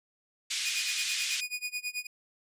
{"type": "band-pass noise", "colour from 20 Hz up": "pink", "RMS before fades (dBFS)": -33, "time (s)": [0.5, 1.41], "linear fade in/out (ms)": 10, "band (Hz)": [2300, 8000], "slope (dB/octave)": 24}
{"type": "tone with tremolo", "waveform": "sawtooth", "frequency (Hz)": 2466, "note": "D#7", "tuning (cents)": -16, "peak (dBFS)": -27, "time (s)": [0.65, 2.07], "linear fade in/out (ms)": 5, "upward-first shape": "sine", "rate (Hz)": 9.2, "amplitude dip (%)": 95}
{"effects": ["resampled to 32000 Hz"]}